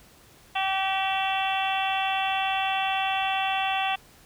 harmonic tone with a mistuned harmonic, 385 Hz, G4, 31 cents flat, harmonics 2 / 3 / 4 / 5 / 6 / 7 / 8 / 9, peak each -26 / -34 / -37 / -36 / -39 / -30 / -37 / -35 dBFS, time 0.55-3.96 s, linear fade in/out 10 ms, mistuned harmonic 9, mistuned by -26 cents, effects pink hiss -54 dBFS RMS until 4.25 s

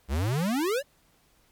square exponential sweep, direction up, 61.7 to 601 Hz, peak -25 dBFS, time 0.08-0.83 s, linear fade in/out 50 ms, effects pink hiss -64 dBFS RMS until 1.51 s + MP3 96 kbps

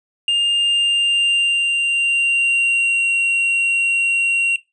triangle tone with pitch glide, 2809 to 2750 Hz, F7 to F7, +9 to -27 cents, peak -12 dBFS, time 0.28-4.56 s, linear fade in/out 2 ms, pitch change -36 cents, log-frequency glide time 0.51-3.13 s, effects noise-tail reverb RT60 0.2 s tail -18 dB re dry + resampled to 22050 Hz

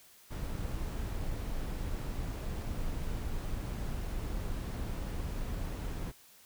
brown noise, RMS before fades -36 dBFS, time 0.3-6.12 s, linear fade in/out 20 ms, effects white hiss -59 dBFS RMS until 6.45 s

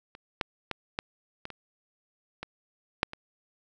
clicks, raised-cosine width 0.3 ms, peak -29 / -11 / -15 / -13 / -21 / -25 / -20 / -6 / -23 dBFS, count 9, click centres 0.151 / 0.412 / 0.713 / 0.989 / 1.454 / 1.503 / 2.43 / 3.031 / 3.134 s, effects none

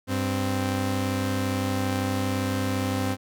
sawtooth tone pair together, 97.7 / 260.8 Hz, G2 / C4, -5 / -5 cents, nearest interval octave + perfect fourth, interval 1700 cents, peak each -23 dBFS, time 0.07-3.17 s, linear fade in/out 50 ms, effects none

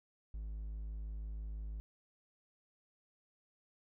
triangle tone, 53 Hz, G#1, 36 cents sharp, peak -38 dBFS, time 0.34-1.8 s, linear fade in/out 0 ms, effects none

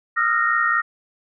sine tone cluster, 1235 / 1353 / 1417 / 1857 Hz, D#6 / E6 / F6 / A#6, -13 / +45 / +25 / -7 cents, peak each -24 / -22 / -24 / -20 dBFS, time 0.16-0.82 s, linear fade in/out 20 ms, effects none

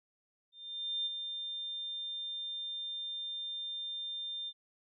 sine tone with ADSR envelope, 3600 Hz, A7, 39 cents sharp, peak -31 dBFS, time 0.52-4.53 s, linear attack 540 ms, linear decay 24 ms, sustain -6 dB, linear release 52 ms, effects none

